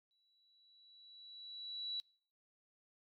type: tone with exponential growth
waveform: sine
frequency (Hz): 3928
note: B7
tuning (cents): -10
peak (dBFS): -37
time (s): 0.11-2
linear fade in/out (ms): 0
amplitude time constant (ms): 410
effects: noise-tail reverb RT60 0.5 s tail -25 dB re dry + MP3 64 kbps